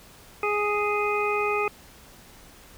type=harmonic tone; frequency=415.3 Hz; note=G#4; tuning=in tune; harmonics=1 / 2 / 3 / 5 / 6; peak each=-26 / -31 / -28 / -35 / -29 dBFS; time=0.43-1.68 s; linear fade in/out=2 ms; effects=pink hiss -50 dBFS RMS until 2.77 s